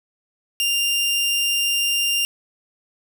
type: tone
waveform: sawtooth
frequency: 2794 Hz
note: F7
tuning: in tune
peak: -15 dBFS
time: 0.6-2.25 s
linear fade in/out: 0 ms
effects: none